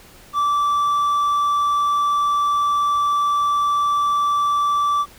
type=tone; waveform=triangle; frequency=1163 Hz; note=D6; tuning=17 cents flat; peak=-14 dBFS; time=0.33-5.06 s; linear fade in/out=50 ms; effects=pink hiss -46 dBFS RMS until 5.18 s